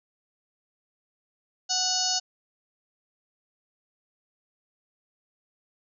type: harmonic tone with a mistuned harmonic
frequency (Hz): 740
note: F#5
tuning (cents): 0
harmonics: 1 / 2 / 4 / 5 / 6 / 7 / 8 / 9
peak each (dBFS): -33 / -40 / -35 / -38 / -29 / -29 / -32 / -31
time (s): 1.69-2.2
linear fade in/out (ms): 20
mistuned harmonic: 4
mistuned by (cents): -24
effects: none